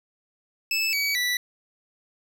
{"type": "tone with pitch steps", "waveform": "25% pulse", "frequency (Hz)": [2624, 2271, 1965.8], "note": ["E7", "C#7", "B6"], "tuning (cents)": [-9, 41, -9], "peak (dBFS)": -19, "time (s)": [0.71, 1.37], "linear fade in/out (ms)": 2, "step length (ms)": 220, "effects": []}